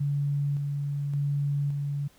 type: tone with tremolo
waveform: sine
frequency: 142.8 Hz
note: D3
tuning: 48 cents flat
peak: -24 dBFS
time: 0-2.08 s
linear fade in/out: 10 ms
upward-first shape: square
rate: 0.88 Hz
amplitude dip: 30%
effects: pink hiss -60 dBFS RMS until 2.18 s